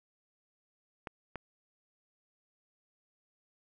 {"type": "clicks", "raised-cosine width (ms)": 0.5, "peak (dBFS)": -24, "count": 2, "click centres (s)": [1.072, 1.357], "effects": []}